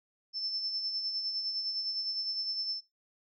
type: tone with tremolo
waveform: sine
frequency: 5300 Hz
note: E8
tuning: 9 cents sharp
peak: -30 dBFS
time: 0.33-2.81 s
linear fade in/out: 50 ms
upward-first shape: sine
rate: 9.8 Hz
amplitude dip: 45%
effects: noise-tail reverb RT60 0.2 s tail -21 dB re dry